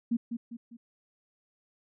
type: tone with echo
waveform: sine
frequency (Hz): 234.4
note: A#3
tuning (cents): +10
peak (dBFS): -24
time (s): 0.11-0.17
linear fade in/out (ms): 10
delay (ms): 200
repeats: 3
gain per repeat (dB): -7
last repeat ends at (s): 0.77
effects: none